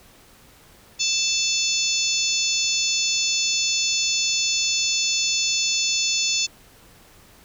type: harmonic tone with a mistuned harmonic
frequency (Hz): 880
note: A5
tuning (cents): 0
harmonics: 3 / 4 / 5 / 6 / 7 / 8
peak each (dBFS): -27 / -27 / -27 / -27 / -27 / -27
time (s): 0.99-6.47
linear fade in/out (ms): 20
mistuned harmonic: 8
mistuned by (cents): -43
effects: pink hiss -51 dBFS RMS until 7.44 s